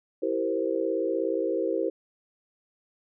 sine chord, C dominant seventh, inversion first, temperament equal with one note detuned, 329.6 / 388.6 / 466.2 / 523.3 Hz, E4 / G4 / Bb4 / C5, 0 / -15 / 0 / 0 cents, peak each -30 dBFS, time 0.22-1.9 s, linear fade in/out 10 ms, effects none

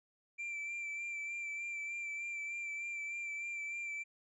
triangle tone with vibrato, 2349 Hz, D7, in tune, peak -37 dBFS, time 0.38-4.04 s, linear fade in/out 20 ms, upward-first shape sine, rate 3.3 Hz, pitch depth 25 cents each way, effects resampled to 24000 Hz

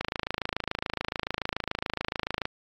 click train, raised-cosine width 0.3 ms, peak -12 dBFS, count 67, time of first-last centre 0.01-2.454 s, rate 27 Hz, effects AAC 64 kbps

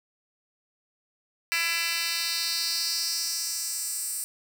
10% pulse tone with high-pass filter sweep, 334.8 Hz, E4, 27 cents sharp, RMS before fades -29 dBFS, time 1.52-4.24 s, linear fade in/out 0 ms, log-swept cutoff 2500 to 8900 Hz, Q 2.4, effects none

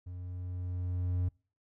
triangle tone with level ramp, 89.9 Hz, F#2, 49 cents flat, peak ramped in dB -38 to -25 dBFS, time 0.06-1.29 s, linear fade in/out 10 ms, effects noise-tail reverb RT60 0.4 s tail -26 dB re dry

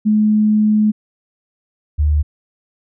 sine tone pair in turn, 213.1 / 74.71 Hz, G#3 / D2, +45 / +30 cents, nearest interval octave + tritone, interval 1815 cents, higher first, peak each -10 / -11 dBFS, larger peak first, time 0.05-0.92 / 1.98-2.23 s, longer first, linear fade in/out 20 ms, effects none

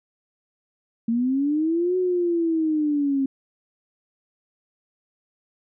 sine linear two-way sweep, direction up then down, 225 to 370 to 267.2 Hz, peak -19 dBFS, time 1.08-3.26 s, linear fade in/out 5 ms, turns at 1.97 s, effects none

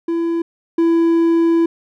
triangle tone pair in turn, 335.1 / 333.2 Hz, E4 / E4, +29 / +19 cents, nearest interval unison, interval 10 cents, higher first, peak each -14 / -9 dBFS, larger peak second, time 0.08-0.42 / 0.78-1.66 s, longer second, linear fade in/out 5 ms, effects none

